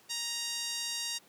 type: tone with band-pass filter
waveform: 5% pulse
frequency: 936 Hz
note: A#5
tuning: 7 cents sharp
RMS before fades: -36 dBFS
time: 0.09-1.19 s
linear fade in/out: 20 ms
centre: 4500 Hz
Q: 0.96
effects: pink hiss -61 dBFS RMS until 1.28 s + high-pass 200 Hz 12 dB/octave